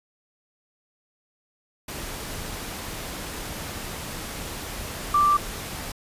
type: tone in noise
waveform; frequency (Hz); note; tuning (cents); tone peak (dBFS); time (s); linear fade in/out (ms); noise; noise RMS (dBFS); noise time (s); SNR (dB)
sine; 1174.7; D6; 0; -16; 5.14-5.37; 5; pink; -34; 1.88-5.92; +15
effects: resampled to 32000 Hz